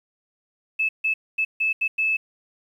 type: tone bursts at uneven times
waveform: sine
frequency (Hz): 2610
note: E7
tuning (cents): -18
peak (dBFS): -19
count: 6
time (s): 0.79-0.89 / 1.04-1.14 / 1.38-1.45 / 1.6-1.73 / 1.81-1.88 / 1.98-2.17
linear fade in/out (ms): 10
effects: 9-bit